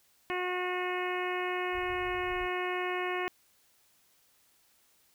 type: harmonic tone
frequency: 362.4 Hz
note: F#4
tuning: 36 cents flat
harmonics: 1 / 2 / 3 / 4 / 5 / 6 / 7 / 8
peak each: -34 / -38 / -38 / -44 / -39 / -40 / -42 / -46 dBFS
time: 0.3-3.28 s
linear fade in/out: 0 ms
type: low-pass noise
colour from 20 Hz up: pink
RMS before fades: -48 dBFS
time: 1.72-2.49 s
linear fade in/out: 50 ms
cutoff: 110 Hz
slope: 48 dB/octave
effects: white hiss -67 dBFS RMS until 5.14 s